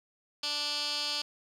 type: tone with band-pass filter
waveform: 15% pulse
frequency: 293.7 Hz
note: D4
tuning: in tune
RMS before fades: -33 dBFS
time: 0.43-1.22 s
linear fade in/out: 5 ms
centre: 4200 Hz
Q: 4.6
effects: none